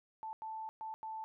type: tone bursts at uneven times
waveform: sine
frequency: 880 Hz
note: A5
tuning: in tune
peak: -40 dBFS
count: 4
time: 0.23-0.33 / 0.42-0.69 / 0.81-0.94 / 1.03-1.24 s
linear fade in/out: 0 ms
effects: none